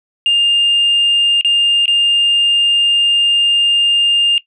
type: tone with dropouts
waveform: sine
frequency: 2810 Hz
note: F7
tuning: 10 cents sharp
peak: -7 dBFS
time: 0.26-4.38 s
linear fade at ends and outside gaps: 1 ms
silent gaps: 1.411-1.447 / 1.857-1.879 s
effects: noise-tail reverb RT60 0.1 s tail -19 dB re dry + tanh soft clip ceiling -6 dBFS